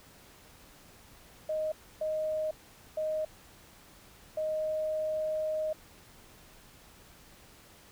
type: tone bursts at uneven times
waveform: sine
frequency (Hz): 622.3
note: D#5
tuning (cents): 0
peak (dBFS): -29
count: 4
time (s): 1.49-1.72 / 2.01-2.51 / 2.97-3.25 / 4.37-5.73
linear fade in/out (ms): 5
effects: pink hiss -56 dBFS RMS until 7.91 s